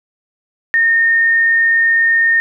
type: tone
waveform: sine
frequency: 1832 Hz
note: A#6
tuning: 31 cents flat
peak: -9 dBFS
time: 0.74-2.4 s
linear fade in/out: 0 ms
effects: none